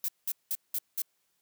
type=noise bursts; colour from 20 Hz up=violet; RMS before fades=-31 dBFS; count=5; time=0.04-1.02 s; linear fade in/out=2 ms; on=44 ms; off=190 ms; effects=white hiss -75 dBFS RMS until 1.41 s + high-pass 80 Hz 12 dB/octave